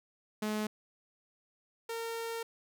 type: tone pair in turn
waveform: sawtooth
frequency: 213.3 / 458.5 Hz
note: G#3 / A#4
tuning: +46 / -29 cents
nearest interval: octave + minor second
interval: 1325 cents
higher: second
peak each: -28 / -32 dBFS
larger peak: first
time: 0.42-0.67 / 1.89-2.43 s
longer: second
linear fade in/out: 5 ms
effects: none